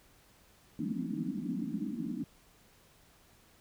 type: band-pass noise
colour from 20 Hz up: white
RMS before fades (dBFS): -36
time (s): 0.79-2.24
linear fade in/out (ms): 2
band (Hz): 160 to 310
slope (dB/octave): 96
effects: pink hiss -63 dBFS RMS until 3.6 s

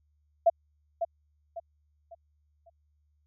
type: tone with echo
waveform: sine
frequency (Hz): 674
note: E5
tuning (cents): +38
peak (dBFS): -16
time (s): 0.46-0.5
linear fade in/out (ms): 10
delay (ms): 550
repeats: 4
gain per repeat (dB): -9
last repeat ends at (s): 2.7
effects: added 74 Hz sine -67 dBFS peak until 3.26 s

